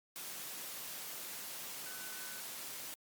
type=tone in noise; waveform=sine; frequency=1505 Hz; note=F#6; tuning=29 cents sharp; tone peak=-52 dBFS; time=1.86-2.4 s; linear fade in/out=0 ms; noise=white; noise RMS=-45 dBFS; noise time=0.16-2.94 s; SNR=-10 dB; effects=high-pass 150 Hz 12 dB/octave + Opus 48 kbps